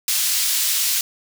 pink high-pass noise, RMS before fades -20 dBFS, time 0.08-1.01 s, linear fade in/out 2 ms, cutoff 3900 Hz, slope 12 dB/octave, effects none

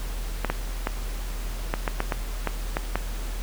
clicks, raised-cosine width 0.5 ms, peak -9 dBFS, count 10, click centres 0.447 / 0.5 / 0.871 / 1.739 / 1.878 / 2.004 / 2.122 / 2.473 / 2.769 / 2.956 s, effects added 40 Hz sine -28 dBFS peak until 3.42 s + pink hiss -40 dBFS RMS until 3.42 s

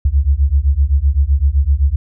sine beating tone pair, 66.2 / 74 Hz, C2 / D2, +21 / +14 cents, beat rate 7.8 Hz, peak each -13 dBFS, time 0.05-1.96 s, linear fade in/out 5 ms, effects none

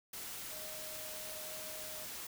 sine tone in noise, 622.3 Hz, D#5, in tune, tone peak -51 dBFS, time 0.51-2.05 s, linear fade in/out 5 ms, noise white, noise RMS -45 dBFS, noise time 0.13-2.27 s, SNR -9 dB, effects none

